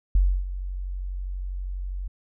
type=tone with ADSR envelope; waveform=sine; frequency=46.16 Hz; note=F#1; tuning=3 cents flat; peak=-14 dBFS; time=0.15-2.08 s; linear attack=3 ms; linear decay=290 ms; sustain=-14 dB; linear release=9 ms; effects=none